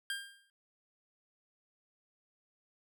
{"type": "tone with exponential decay", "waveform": "25% pulse", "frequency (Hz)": 1600, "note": "G6", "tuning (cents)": 35, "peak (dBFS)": -29, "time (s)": [0.1, 0.5], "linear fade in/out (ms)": 1, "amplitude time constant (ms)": 85, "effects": []}